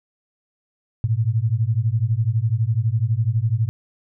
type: beating tone pair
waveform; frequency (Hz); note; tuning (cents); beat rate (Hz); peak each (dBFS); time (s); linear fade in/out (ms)
sine; 106.6 / 118.6; G#2 / A#2; +46 / +30; 12; -20 / -20; 1.04-3.69; 0
effects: none